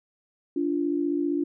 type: tone pair together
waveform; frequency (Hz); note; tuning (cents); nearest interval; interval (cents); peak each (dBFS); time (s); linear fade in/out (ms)
sine; 289.4 / 344.6; D4 / F4; -25 / -23; minor third; 302; -25 / -27; 0.56-1.44; 5
effects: none